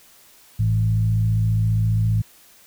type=tone with frequency modulation; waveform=sine; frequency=108.6 Hz; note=A2; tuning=22 cents flat; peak=-16 dBFS; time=0.59-2.22 s; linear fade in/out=10 ms; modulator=54.9 Hz; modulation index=0.6; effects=white hiss -51 dBFS RMS until 2.66 s